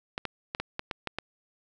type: clicks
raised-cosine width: 0.3 ms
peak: -15 dBFS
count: 8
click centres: 0.179 / 0.253 / 0.549 / 0.6 / 0.794 / 0.912 / 1.073 / 1.186 s
effects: none